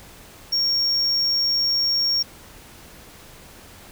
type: tone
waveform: triangle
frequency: 5540 Hz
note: F8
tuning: 15 cents flat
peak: -17 dBFS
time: 0.52-2.23 s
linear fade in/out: 10 ms
effects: pink hiss -45 dBFS RMS until 3.91 s